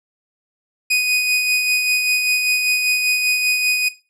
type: tone with tremolo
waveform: sawtooth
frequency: 2489 Hz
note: D#7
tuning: in tune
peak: -10 dBFS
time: 0.9-3.89 s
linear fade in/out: 10 ms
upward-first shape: sine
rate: 5.1 Hz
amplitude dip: 35%
effects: noise-tail reverb RT60 0.3 s tail -17 dB re dry + low-pass 12000 Hz 12 dB/octave